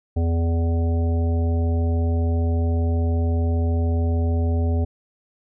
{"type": "harmonic tone", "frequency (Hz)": 83.4, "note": "E2", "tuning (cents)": 21, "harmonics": [1, 3, 5, 7, 9], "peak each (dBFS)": [-18, -28, -32, -35, -37], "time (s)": [0.16, 4.85], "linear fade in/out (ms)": 10, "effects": []}